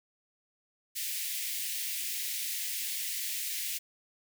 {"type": "high-pass noise", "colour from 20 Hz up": "white", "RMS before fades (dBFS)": -35, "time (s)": [0.95, 3.79], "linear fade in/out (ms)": 20, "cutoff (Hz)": 1900, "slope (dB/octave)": 48, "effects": []}